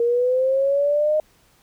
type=linear sweep; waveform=sine; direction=up; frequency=466.2 to 619 Hz; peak=-16 dBFS; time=0-1.2 s; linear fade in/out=2 ms; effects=pink hiss -58 dBFS RMS until 1.62 s